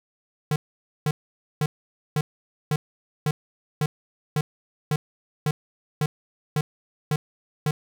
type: tone bursts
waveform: square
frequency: 151 Hz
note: D3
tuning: 48 cents sharp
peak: -21 dBFS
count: 14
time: 0.51-7.71 s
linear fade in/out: 2 ms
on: 50 ms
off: 500 ms
effects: none